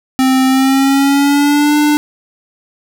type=tone with pitch glide; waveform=square; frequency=261.6 to 297 Hz; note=C4 to D4; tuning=0 to +20 cents; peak=-9 dBFS; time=0.19-1.97 s; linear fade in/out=0 ms; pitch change=+220 cents; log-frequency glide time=0.46-1.76 s; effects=none